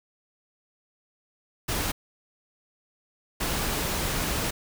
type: noise bursts at uneven times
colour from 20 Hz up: pink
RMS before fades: -28 dBFS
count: 2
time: 1.68-1.92 / 3.4-4.51 s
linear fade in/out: 10 ms
effects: none